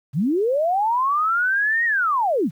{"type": "linear two-way sweep", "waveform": "sine", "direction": "up then down", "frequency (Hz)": [118.3, 1900, 118.3], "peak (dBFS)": -17, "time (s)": [0.13, 2.51], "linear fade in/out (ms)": 50, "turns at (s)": 1.85, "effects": ["9-bit"]}